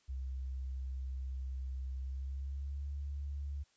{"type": "tone with pitch glide", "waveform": "sine", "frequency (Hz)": [65.41, 70.92], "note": ["C2", "C#2"], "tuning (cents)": [0, 40], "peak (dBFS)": -37, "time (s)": [0.08, 3.64], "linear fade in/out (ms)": 20, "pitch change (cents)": 140, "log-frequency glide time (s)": [1.98, 2.87], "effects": ["white hiss -72 dBFS RMS until 3.76 s", "resampled to 16000 Hz"]}